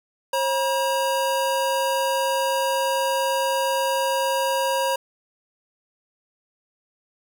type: tone pair together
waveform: square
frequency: 538.2 / 959 Hz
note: C5 / A#5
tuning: +49 / +49 cents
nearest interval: minor seventh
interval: 1000 cents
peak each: -24 dBFS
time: 0.33-4.96 s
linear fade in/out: 5 ms
effects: none